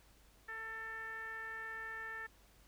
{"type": "tone with low-pass filter", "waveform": "10% pulse", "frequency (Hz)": 445.7, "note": "A4", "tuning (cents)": 22, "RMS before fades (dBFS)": -45, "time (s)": [0.48, 2.27], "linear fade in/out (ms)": 10, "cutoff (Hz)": 1700, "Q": 8.8, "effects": ["added 50 Hz sine -66 dBFS peak until 2.67 s", "pink hiss -67 dBFS RMS until 2.67 s"]}